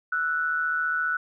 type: tone pair together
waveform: sine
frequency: 1325.3 / 1480 Hz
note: E6 / F#6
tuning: +9 / 0 cents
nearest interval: major second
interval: 191 cents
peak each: -30 / -24 dBFS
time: 0.12-1.17 s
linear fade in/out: 5 ms
effects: none